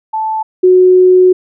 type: tone pair in turn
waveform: sine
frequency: 876 / 367.4 Hz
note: A5 / F#4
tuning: -8 / -12 cents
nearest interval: octave + minor third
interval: 1504 cents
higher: first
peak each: -13 / -3 dBFS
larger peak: second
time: 0.13-0.43 / 0.63-1.33 s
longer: second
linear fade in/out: 10 ms
effects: none